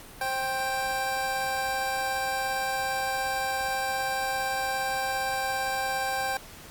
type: tone pair together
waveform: 25% pulse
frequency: 529.8 / 786 Hz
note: C5 / G5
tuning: +22 / +4 cents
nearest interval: perfect fifth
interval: 682 cents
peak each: -31 / -24 dBFS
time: 0.21-6.37 s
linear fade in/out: 2 ms
effects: pink hiss -46 dBFS RMS until 6.7 s + Opus 48 kbps